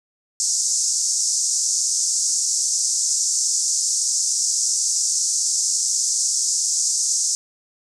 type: band-pass noise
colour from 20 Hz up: pink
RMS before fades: -21 dBFS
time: 0.4-7.35 s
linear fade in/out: 0 ms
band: 5500 to 8200 Hz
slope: 48 dB/octave
effects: none